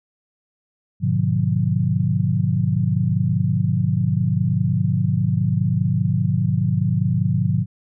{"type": "chord", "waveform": "sine", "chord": "G# diminished seventh", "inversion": "none", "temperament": "just", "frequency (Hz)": [103.83, 124.59, 149.51, 179.41], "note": ["G#2", "B2", "D3", "F3"], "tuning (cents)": [0, 16, 31, 47], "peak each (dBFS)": -22, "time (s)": [1, 7.66], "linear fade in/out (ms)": 50, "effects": []}